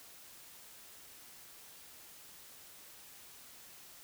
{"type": "silence", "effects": ["white hiss -55 dBFS RMS until 4.03 s"]}